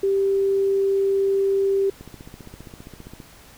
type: tone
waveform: sine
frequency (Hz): 392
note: G4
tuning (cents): 0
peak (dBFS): -17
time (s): 0.03-1.9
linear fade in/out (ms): 5
type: click train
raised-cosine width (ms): 3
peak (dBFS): -26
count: 19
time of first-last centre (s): 2.01-3.202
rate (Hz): 15.1
effects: pink hiss -48 dBFS RMS until 3.57 s